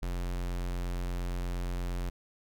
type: tone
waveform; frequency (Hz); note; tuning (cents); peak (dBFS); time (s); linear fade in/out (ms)
square; 44.27; F1; +24; -32; 0.02-2.1; 10
effects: none